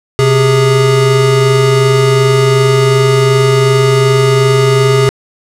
square tone pair together, 129.6 / 411.5 Hz, C3 / G#4, -16 / -16 cents, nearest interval octave + minor sixth, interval 2000 cents, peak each -10 dBFS, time 0.19-5.09 s, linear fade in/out 0 ms, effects low-pass 9000 Hz 12 dB/octave + 7-bit

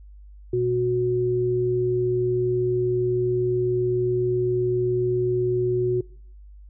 sine tone pair together, 122.52 / 366.4 Hz, B2 / F#4, -13 / -17 cents, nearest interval octave + perfect fifth, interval 1896 cents, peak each -27 / -20 dBFS, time 0.53-6.01 s, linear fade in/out 5 ms, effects noise-tail reverb RT60 0.6 s tail -23 dB re dry + added 50 Hz sine -42 dBFS peak until 6.69 s

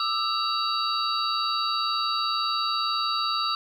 sine tone cluster, 1199 / 1319 / 2770 / 3883 / 4601 Hz, D6 / E6 / F7 / B7 / D8, +36 / +1 / -15 / -30 / -36 cents, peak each -29 / -28 / -37 / -31 / -30 dBFS, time 0-3.55 s, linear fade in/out 2 ms, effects 9-bit

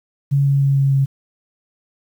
sine tone with pitch steps, 140 / 139.11 / 138.23 / 137.36 / 136.49 Hz, C#3 / C#3 / C#3 / C#3 / C#3, +18 / +6 / -5 / -15 / -26 cents, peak -12 dBFS, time 0.31-1.06 s, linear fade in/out 20 ms, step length 150 ms, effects 8-bit

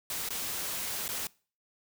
white noise with dropouts, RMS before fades -35 dBFS, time 0.1-1.27 s, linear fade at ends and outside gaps 1 ms, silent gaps 0.289-0.305 / 1.08-1.089 s, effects noise-tail reverb RT60 0.4 s tail -23 dB re dry

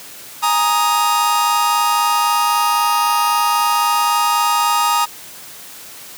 45% pulse chord, Ab suspended second, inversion none, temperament just, 830.6 / 934.4 / 1245.9 Hz, Ab5 / Bb5 / Eb6, 0 / +4 / +2 cents, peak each -21 / -17 / -17 dBFS, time 0.42-5.06 s, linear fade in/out 20 ms, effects white hiss -36 dBFS RMS until 6.17 s + high-pass 100 Hz 12 dB/octave

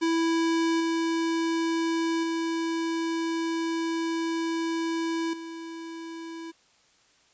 square tone with level steps, 329.6 Hz, E4, in tune, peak -23 / -25 / -27 / -37 dBFS, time 0.01-6.52 s, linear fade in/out 20 ms, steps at 0.8 / 2.23 / 5.33 s, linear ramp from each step 5 ms, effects white hiss -62 dBFS RMS until 7.33 s + resampled to 16000 Hz

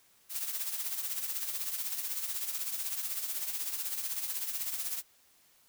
blue noise with tremolo, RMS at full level -33 dBFS, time 0.29-5.03 s, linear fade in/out 50 ms, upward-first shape triangle, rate 16 Hz, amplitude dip 65%, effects white hiss -65 dBFS RMS until 5.68 s

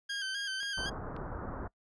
20% pulse tone with vibrato, 1583 Hz, G6, 17 cents sharp, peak -29 dBFS, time 0.09-0.9 s, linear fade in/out 10 ms, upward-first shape square, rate 3.9 Hz, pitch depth 44 cents each way
clicks, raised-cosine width 0.3 ms, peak -34 / -34 dBFS, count 2, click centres 0.631 / 1.165 s
pink low-pass noise, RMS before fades -40 dBFS, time 0.77-1.68 s, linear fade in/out 10 ms, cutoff 1500 Hz, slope 48 dB/octave
effects noise-tail reverb RT60 0.1 s tail -23 dB re dry + resampled to 22050 Hz

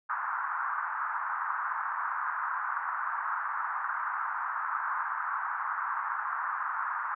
white band-pass noise, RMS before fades -33 dBFS, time 0.09-7.15 s, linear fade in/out 10 ms, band 930 to 1500 Hz, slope 48 dB/octave, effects none

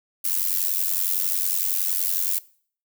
violet noise with amplitude modulation, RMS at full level -20 dBFS, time 0.24-2.39 s, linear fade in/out 10 ms, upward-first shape sine, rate 90.8 Hz, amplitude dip 85%, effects noise-tail reverb RT60 0.5 s tail -21 dB re dry

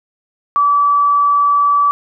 sine tone, 1152 Hz, D6, 34 cents flat, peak -9 dBFS, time 0.56-1.91 s, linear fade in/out 0 ms, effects none

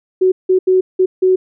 sine tone bursts at uneven times, 372.5 Hz, F#4, 12 cents sharp, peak -8 dBFS, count 5, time 0.21-0.32 / 0.49-0.59 / 0.67-0.81 / 0.99-1.06 / 1.22-1.36 s, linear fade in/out 10 ms, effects none

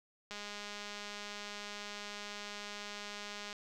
click train, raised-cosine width 0.2 ms, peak -27 dBFS, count 664, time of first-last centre 0.31-3.528 s, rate 206 Hz, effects none

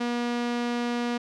sawtooth tone with low-pass filter, 240 Hz, B3, 49 cents flat, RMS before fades -28 dBFS, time 0-1.18 s, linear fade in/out 10 ms, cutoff 4900 Hz, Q 0.79, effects none

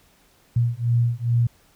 sine beating tone pair, 117.5 / 119.9 Hz, A#2 / A#2, +14 / +49 cents, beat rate 2.4 Hz, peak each -21 / -21 dBFS, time 0.56-1.47 s, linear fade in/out 5 ms, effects pink hiss -58 dBFS RMS until 1.75 s

